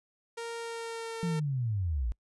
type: tone with pitch glide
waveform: sawtooth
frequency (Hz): 463.9 to 453.6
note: A#4 to A#4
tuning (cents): -8 to -47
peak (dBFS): -32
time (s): 0.37-1.4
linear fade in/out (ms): 10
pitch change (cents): -39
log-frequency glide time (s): 0.57-1.2
type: linear sweep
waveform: sine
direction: down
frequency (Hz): 177.3 to 50.9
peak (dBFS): -28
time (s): 1.23-2.12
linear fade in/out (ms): 0
effects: noise-tail reverb RT60 0.1 s tail -26 dB re dry + resampled to 24000 Hz

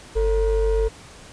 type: ring-modulated tone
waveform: triangle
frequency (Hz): 247.6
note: B3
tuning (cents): +5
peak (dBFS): -12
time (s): 0.15-0.89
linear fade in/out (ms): 20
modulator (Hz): 199
effects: pink hiss -44 dBFS RMS until 1.32 s + resampled to 22050 Hz

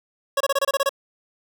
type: tone bursts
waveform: 25% pulse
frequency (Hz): 553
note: C#5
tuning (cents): -4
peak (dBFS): -14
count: 9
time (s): 0.37-0.893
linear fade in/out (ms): 5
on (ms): 35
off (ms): 26
effects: none

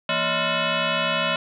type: tone with frequency modulation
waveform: sine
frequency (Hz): 971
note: B5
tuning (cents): -30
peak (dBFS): -20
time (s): 0.09-1.36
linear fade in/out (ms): 2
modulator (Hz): 402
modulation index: 5.8
effects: none

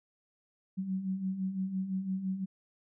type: beating tone pair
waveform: sine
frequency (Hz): 185 / 190.9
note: F#3 / G3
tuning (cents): 0 / -46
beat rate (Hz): 5.9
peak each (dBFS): -39 / -32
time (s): 0.77-2.46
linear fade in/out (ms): 20
effects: none

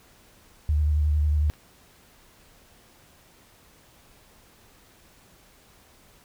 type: tone with vibrato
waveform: sine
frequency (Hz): 75.1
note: D2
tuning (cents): +39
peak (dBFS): -19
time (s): 0.69-1.5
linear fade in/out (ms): 0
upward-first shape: sine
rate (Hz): 11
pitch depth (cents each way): 32
type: clicks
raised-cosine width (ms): 0.3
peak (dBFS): -27 / -35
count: 2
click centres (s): 1.497 / 1.537
effects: pink hiss -56 dBFS RMS until 6.24 s

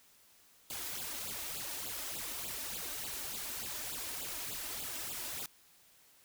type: noise with flanger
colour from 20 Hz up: white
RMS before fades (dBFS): -41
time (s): 0.7-5.46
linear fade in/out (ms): 2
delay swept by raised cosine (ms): 0.25 to 3.35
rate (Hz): 3.4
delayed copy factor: +1
effects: white hiss -64 dBFS RMS until 6.24 s

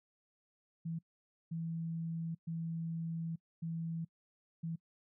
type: tone bursts at uneven times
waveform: sine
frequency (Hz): 164.81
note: E3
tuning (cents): 0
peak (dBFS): -36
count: 5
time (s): 0.85-0.99 / 1.51-2.35 / 2.47-3.36 / 3.62-4.05 / 4.63-4.76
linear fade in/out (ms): 10
effects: noise-tail reverb RT60 0.1 s tail -24 dB re dry

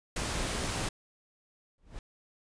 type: noise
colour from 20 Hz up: pink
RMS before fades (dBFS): -33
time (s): 0.16-0.89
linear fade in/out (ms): 5
type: noise with exponential growth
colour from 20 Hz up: brown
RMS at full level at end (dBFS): -35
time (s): 1.78-1.99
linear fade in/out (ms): 1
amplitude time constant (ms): 45
effects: resampled to 22050 Hz

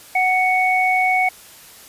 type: tone pair together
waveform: sine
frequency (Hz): 742.4 / 2223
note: F#5 / C#7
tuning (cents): +6 / +4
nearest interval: octave + perfect fifth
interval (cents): 1898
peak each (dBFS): -17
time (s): 0.15-1.29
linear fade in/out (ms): 5
effects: white hiss -43 dBFS RMS until 1.88 s + resampled to 32000 Hz

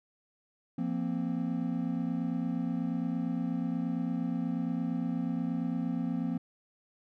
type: chord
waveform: triangle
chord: F suspended fourth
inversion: none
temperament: equal with one note detuned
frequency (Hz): 171.91 / 233.1 / 261.6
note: F3 / Bb3 / C4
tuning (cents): -27 / 0 / 0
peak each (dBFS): -32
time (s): 0.78-6.38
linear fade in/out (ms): 5
effects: none

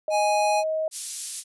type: tone with pitch glide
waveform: sine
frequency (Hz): 622.3 to 631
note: D#5 to D#5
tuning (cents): 0 to +24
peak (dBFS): -23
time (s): 0.08-0.88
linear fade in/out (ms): 2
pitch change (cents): +24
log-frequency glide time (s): 0.23-0.68
type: tone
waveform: square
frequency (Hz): 830.6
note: G#5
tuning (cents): 0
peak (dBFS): -22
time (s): 0.1-0.64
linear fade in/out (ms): 50
type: high-pass noise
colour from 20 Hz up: white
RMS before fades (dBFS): -30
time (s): 0.91-1.44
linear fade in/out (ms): 50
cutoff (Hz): 5200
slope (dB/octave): 12
effects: resampled to 24000 Hz

